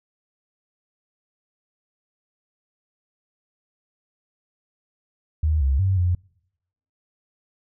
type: tone with pitch steps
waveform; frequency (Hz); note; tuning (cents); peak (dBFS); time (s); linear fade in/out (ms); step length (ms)
sine; 77.4 / 67.5 / 95.6 / 88.9; D#2 / C#2 / G2 / F2; -9 / -45 / -43 / +31; -17; 5.43-6.15; 5; 180
effects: noise-tail reverb RT60 0.8 s tail -26 dB re dry